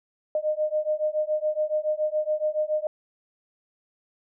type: beating tone pair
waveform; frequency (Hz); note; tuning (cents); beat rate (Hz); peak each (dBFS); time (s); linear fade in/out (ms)
sine; 609 / 616.1; D#5 / D#5; -37 / -17; 7.1; -26; 0.35-2.87; 2
effects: none